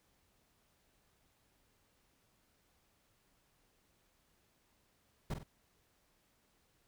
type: noise with echo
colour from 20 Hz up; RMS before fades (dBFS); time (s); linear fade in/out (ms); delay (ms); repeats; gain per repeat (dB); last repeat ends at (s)
brown; -37; 5.3-5.34; 5; 47; 2; -7; 5.434
effects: pink hiss -74 dBFS RMS until 6.87 s